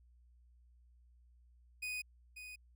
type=tone with echo; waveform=40% pulse; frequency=2489 Hz; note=D#7; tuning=in tune; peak=-38 dBFS; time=1.82-2.02 s; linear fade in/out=10 ms; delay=540 ms; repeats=1; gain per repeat=-9 dB; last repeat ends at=2.56 s; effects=added 60 Hz sine -62 dBFS peak until 2.75 s